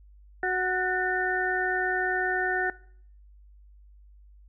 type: harmonic tone with a mistuned harmonic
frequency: 369.7 Hz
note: F#4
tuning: 1 cent flat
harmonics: 1 / 2 / 4 / 5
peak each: -30 / -30 / -30 / -30 dBFS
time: 0.43-2.7 s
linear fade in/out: 2 ms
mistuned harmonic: 5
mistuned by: -39 cents
effects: noise-tail reverb RT60 0.6 s tail -20 dB re dry + added 50 Hz sine -50 dBFS peak until 4.48 s